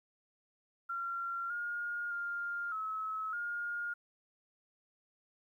sine tone with pitch steps, 1375 / 1423 / 1402 / 1292 / 1420 Hz, F6 / F6 / F6 / E6 / F6, -27 / +32 / +6 / -35 / +28 cents, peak -35 dBFS, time 0.89-3.94 s, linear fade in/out 10 ms, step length 610 ms, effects 12-bit

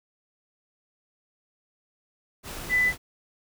sine tone in noise, 1997 Hz, B6, 19 cents sharp, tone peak -19 dBFS, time 2.69-2.93 s, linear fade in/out 50 ms, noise pink, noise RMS -37 dBFS, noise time 2.43-2.98 s, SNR +15 dB, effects none

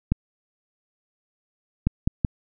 clicks, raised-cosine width 5 ms, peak -7 dBFS, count 4, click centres 0.12 / 1.87 / 2.075 / 2.248 s, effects none

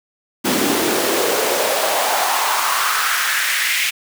pink noise with high-pass filter sweep, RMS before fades -18 dBFS, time 0.44-3.91 s, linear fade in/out 20 ms, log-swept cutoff 250 to 2300 Hz, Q 3, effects none

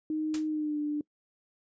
sine tone with pitch glide, 310 to 296.7 Hz, D#4 to D4, -6 to +18 cents, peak -28 dBFS, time 0.1-1.01 s, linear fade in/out 2 ms, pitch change -76 cents, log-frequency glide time 0.47-0.79 s
white noise with exponential decay, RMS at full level -35 dBFS, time 0.34-0.48 s, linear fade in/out 2 ms, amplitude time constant 29 ms
effects noise-tail reverb RT60 0.1 s tail -24 dB re dry + resampled to 16000 Hz

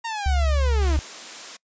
sawtooth linear sweep, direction down, 935 to 293.7 Hz, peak -23 dBFS, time 0.04-0.97 s, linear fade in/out 10 ms
sine tone with vibrato, 69 Hz, C#2, 7 cents flat, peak -18 dBFS, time 0.26-0.99 s, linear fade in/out 0 ms, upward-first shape sine, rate 7.6 Hz, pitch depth 18 cents each way
white high-pass noise, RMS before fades -37 dBFS, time 0.81-1.57 s, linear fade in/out 10 ms, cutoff 210 Hz, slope 24 dB/octave
effects noise-tail reverb RT60 0.1 s tail -25 dB re dry + resampled to 16000 Hz

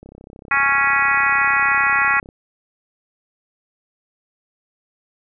click train, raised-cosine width 2 ms, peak -26 dBFS, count 76, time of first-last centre 0.03-2.289 s, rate 33.2 Hz
harmonic tone, 277.2 Hz, C#4, in tune, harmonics 3 / 4 / 5 / 6 / 7 / 8 / 9, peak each -25 / -22 / -20 / -22 / -19 / -26 / -23 dBFS, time 0.51-2.2 s, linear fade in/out 5 ms
effects none

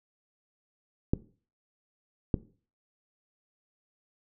clicks, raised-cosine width 3 ms, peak -11 dBFS, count 2, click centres 1.135 / 2.342 s, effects noise-tail reverb RT60 0.4 s tail -18 dB re dry

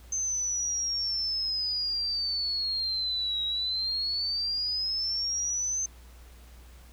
sine exponential two-way sweep, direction down then up, 6272 to 3828 to 6272 Hz, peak -27 dBFS, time 0.12-5.86 s, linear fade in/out 5 ms, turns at 3.44 s, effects added 60 Hz sine -48 dBFS peak until 6.92 s + pink hiss -57 dBFS RMS until 6.92 s

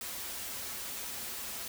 white noise with comb filter, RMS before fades -40 dBFS, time 0.01-1.68 s, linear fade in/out 2 ms, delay 6.6 ms, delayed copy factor -0.55, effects none

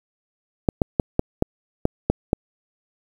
clicks, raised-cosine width 2 ms, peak -3 dBFS, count 8, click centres 0.688 / 0.818 / 0.998 / 1.194 / 1.424 / 1.854 / 2.1 / 2.331 s, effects 7-bit

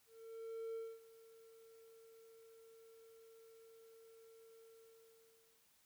triangle tone with ADSR envelope, 452.5 Hz, A4, 48 cents sharp, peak -39 dBFS, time 0.06-5.67 s, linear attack 690 ms, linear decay 240 ms, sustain -19 dB, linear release 1000 ms, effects tanh soft clip ceiling -36 dBFS + white hiss -73 dBFS RMS until 5.85 s

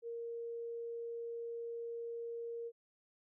sine tone, 466.2 Hz, A#4, in tune, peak -40 dBFS, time 0.02-2.72 s, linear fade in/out 50 ms, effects none

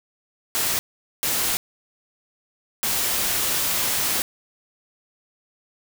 white noise bursts at uneven times, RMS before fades -23 dBFS, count 3, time 0.55-0.79 / 1.23-1.57 / 2.83-4.22 s, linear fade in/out 0 ms, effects none

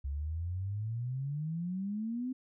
sine exponential sweep, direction up, 67.4 to 261.6 Hz, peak -33 dBFS, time 0.04-2.33 s, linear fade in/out 10 ms, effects none

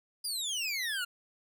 25% pulse exponential sweep, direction down, 4978 to 1384 Hz, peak -28 dBFS, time 0.24-1.05 s, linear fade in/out 10 ms, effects none

